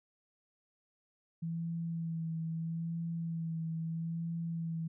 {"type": "tone with vibrato", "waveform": "sine", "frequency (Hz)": 164.81, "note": "E3", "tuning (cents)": 0, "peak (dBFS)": -34, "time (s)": [1.42, 4.88], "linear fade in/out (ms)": 10, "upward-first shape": "sine", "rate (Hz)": 0.77, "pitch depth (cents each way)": 25, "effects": []}